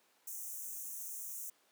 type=high-pass noise; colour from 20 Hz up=white; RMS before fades=-44 dBFS; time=0.27-1.5 s; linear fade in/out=5 ms; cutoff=5900 Hz; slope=96 dB/octave; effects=pink hiss -70 dBFS RMS until 1.71 s + high-pass 400 Hz 12 dB/octave